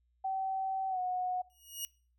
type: tone with pitch glide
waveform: sine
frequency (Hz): 767 to 731.5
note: G5 to F#5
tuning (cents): -38 to -20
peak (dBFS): -31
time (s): 0.24-1.42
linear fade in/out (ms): 10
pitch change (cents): -82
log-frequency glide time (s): 0.89-0.99
type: tone with exponential growth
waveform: 10% pulse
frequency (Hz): 2883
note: F#7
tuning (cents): -46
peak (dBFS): -25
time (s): 1.5-1.85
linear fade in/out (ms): 0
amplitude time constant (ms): 76
effects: noise-tail reverb RT60 0.4 s tail -23 dB re dry + added 60 Hz sine -70 dBFS peak until 2.18 s